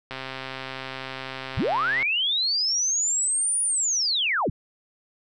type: click train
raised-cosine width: 0.3 ms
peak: -17 dBFS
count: 254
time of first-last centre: 0.11-2.027 s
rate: 132 Hz
type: linear two-way sweep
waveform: sine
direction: up then down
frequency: 57.2 to 9720 to 57.2 Hz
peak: -21 dBFS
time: 1.57-4.5 s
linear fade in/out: 5 ms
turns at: 3.62 s
effects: none